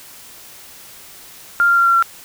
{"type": "tone with pitch steps", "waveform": "sine", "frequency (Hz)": [1396.9, 1388.1, 1379.3, 1370.5, 1361.8], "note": ["F6", "F6", "F6", "F6", "F6"], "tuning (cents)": [0, -11, -22, -33, -44], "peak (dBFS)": -10, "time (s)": [1.6, 2.025], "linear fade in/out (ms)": 0, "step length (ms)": 85, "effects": ["white hiss -40 dBFS RMS until 2.24 s"]}